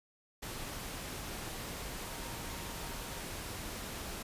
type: tone in noise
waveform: sine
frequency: 932.3 Hz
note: A#5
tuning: in tune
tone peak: -53 dBFS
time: 1.99-3.21 s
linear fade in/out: 10 ms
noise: pink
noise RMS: -42 dBFS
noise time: 0.42-4.23 s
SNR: -14 dB
effects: resampled to 32000 Hz